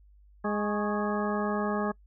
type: harmonic tone with a mistuned harmonic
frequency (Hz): 207.7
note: G#3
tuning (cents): 0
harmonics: 1 / 2 / 3 / 4 / 5 / 6 / 8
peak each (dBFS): -30 / -33 / -35 / -36 / -37 / -38 / -39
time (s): 0.44-1.92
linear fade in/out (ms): 10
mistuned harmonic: 5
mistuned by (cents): +97
effects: noise-tail reverb RT60 0.1 s tail -24 dB re dry + added 50 Hz sine -54 dBFS peak until 2.06 s